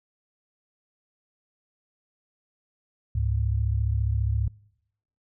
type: tone pair together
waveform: sine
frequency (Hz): 70 / 104.72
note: C#2 / G#2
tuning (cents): +18 / +15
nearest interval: perfect fifth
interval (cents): 697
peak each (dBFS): -25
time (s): 3.15-4.48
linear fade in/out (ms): 5
effects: noise-tail reverb RT60 0.8 s tail -24 dB re dry